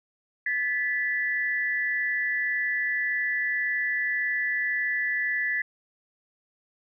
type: tone pair together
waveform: sine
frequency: 1733.7 / 1975.5 Hz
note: A6 / B6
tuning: -26 / 0 cents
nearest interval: major second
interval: 226 cents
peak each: -27 dBFS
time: 0.46-5.62 s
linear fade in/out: 5 ms
effects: none